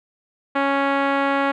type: tone with low-pass filter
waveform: 5% pulse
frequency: 277.2 Hz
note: C#4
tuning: in tune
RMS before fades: -20 dBFS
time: 0.55-1.52 s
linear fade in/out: 10 ms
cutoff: 1400 Hz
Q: 0.68
effects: none